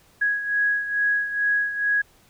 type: beating tone pair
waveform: sine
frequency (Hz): 1661.2 / 1663.5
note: G#6 / G#6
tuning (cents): 0 / +2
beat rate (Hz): 2.3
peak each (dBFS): -21 / -27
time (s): 0.21-2.02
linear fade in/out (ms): 10
effects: pink hiss -57 dBFS RMS until 2.29 s